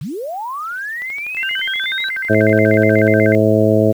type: linear sweep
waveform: sine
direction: up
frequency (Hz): 114.2 to 3951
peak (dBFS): -22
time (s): 0.01-2.09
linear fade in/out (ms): 5
type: click train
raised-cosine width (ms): 0.3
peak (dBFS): -20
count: 26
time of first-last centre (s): 1.02-3.069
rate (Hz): 12.2
type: tone with vibrato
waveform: sine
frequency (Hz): 1803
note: A6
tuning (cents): +42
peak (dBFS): -19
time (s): 1.37-3.35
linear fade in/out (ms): 0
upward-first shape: square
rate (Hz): 8.2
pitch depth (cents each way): 250
type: harmonic tone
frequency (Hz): 107.8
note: A2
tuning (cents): -35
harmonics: 1 / 2 / 3 / 4 / 5 / 6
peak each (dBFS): -17 / -17 / -17 / -17 / -17 / -17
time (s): 2.29-3.93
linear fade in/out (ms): 20
effects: 7-bit